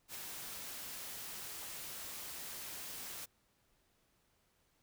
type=noise with ADSR envelope; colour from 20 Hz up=white; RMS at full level=-44 dBFS; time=0.08-3.26 s; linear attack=65 ms; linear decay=19 ms; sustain=-2 dB; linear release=16 ms; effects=pink hiss -75 dBFS RMS until 4.82 s